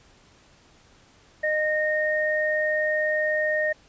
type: tone pair together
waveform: sine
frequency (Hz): 613.9 / 1848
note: D#5 / A#6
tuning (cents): -23 / -16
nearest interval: octave + perfect fifth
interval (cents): 1907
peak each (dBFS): -24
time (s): 1.43-3.73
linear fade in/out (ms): 10
effects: pink hiss -56 dBFS RMS until 3.88 s + resampled to 16000 Hz